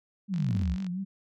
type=exponential sweep; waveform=sine; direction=down; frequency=210.4 to 61 Hz; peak=-26 dBFS; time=0.28-0.77 s; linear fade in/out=50 ms
type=click train; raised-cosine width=0.2 ms; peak=-29 dBFS; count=26; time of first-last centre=0.34-0.866 s; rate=47.5 Hz
type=tone with vibrato; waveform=sine; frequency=185 Hz; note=F#3; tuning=in tune; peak=-30 dBFS; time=0.37-1.05 s; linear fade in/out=20 ms; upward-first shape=triangle; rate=5.1 Hz; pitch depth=110 cents each way
type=tone bursts; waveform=sine; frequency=220 Hz; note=A3; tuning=in tune; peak=-31 dBFS; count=3; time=0.49-0.621 s; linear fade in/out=0 ms; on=21 ms; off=34 ms
effects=none